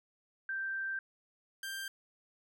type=tone pair in turn; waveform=sine / sawtooth; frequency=1568 / 1580.7 Hz; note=G6 / G6; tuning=0 / +14 cents; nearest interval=unison; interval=14 cents; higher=second; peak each=-34 / -35 dBFS; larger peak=first; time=0.49-0.99 / 1.63-1.88 s; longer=first; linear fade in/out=2 ms; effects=none